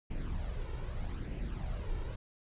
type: noise with flanger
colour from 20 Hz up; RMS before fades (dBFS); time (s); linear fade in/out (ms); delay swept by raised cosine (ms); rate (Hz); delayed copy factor
brown; -37; 0.1-2.16; 10; 0.4 to 2.2; 0.8; +0.55
effects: resampled to 8000 Hz